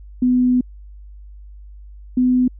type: tone pair in turn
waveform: sine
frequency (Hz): 250.1 / 251.7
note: B3 / B3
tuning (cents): +22 / +33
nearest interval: unison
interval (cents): 11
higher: second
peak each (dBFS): -12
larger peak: neither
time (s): 0.22-0.61 / 2.17-2.48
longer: first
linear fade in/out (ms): 5
effects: added 50 Hz sine -36 dBFS peak until 2.59 s